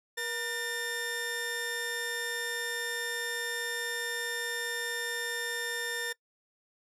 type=tone pair together; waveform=sawtooth; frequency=476.2 / 1800 Hz; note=A#4 / A6; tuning=+37 / +39 cents; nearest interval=octave + major seventh; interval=2302 cents; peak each=-35 / -30 dBFS; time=0.17-6.13 s; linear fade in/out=10 ms; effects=noise-tail reverb RT60 0.1 s tail -23 dB re dry